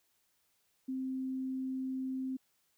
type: tone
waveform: sine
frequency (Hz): 261.6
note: C4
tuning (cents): 0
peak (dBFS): -34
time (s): 0.88-2.37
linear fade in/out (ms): 10
effects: white hiss -75 dBFS RMS until 2.77 s